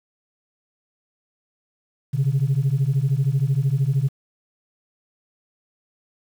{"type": "beating tone pair", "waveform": "sine", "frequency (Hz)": [130, 143], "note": ["C3", "D3"], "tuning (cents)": [-11, -46], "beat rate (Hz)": 13, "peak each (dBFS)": [-19, -19], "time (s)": [2.13, 4.09], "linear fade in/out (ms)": 20, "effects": ["tanh soft clip ceiling -13 dBFS", "8-bit"]}